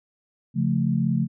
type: chord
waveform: sine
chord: Db augmented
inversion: none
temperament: equal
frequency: 138.59 / 174.61 / 220 Hz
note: Db3 / F3 / A3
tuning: 0 / 0 / 0 cents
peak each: -24 dBFS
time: 0.54-1.28 s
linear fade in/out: 50 ms
effects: none